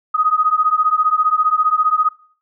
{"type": "beating tone pair", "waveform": "sine", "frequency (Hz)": [1244.5, 1259.5], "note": ["D#6", "D#6"], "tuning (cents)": [0, 21], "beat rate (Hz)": 15, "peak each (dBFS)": -16, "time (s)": [0.14, 2.09], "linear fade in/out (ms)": 10, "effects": ["noise-tail reverb RT60 0.5 s tail -20 dB re dry"]}